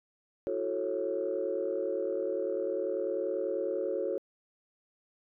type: chord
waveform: sine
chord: F# minor seventh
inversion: third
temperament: equal with one note detuned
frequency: 329.6 / 370 / 440 / 548 Hz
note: E4 / F#4 / A4 / C#5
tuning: 0 / 0 / 0 / -20 cents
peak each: -39 / -34 / -34 / -33 dBFS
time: 0.47-4.18 s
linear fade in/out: 0 ms
effects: tanh soft clip ceiling -21 dBFS